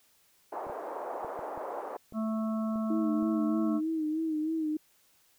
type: band-pass noise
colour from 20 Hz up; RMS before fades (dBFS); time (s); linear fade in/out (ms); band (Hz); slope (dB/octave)
white; -38; 0.52-1.97; 5; 400 to 920; 24
type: clicks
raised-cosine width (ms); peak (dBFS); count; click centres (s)
2; -34; 8; 0.668 / 0.698 / 1.247 / 1.392 / 1.576 / 2.124 / 2.758 / 3.227
type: harmonic tone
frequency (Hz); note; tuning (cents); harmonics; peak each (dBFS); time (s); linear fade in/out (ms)
220; A3; 0; 1 / 3 / 5 / 6; -29 / -39 / -43 / -45; 2.13-3.81; 50
type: tone with vibrato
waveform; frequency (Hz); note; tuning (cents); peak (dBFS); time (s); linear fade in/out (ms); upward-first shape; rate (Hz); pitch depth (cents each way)
sine; 314.6; D#4; +19; -28; 2.9-4.77; 5; sine; 3.2; 54
effects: white hiss -66 dBFS RMS until 5.38 s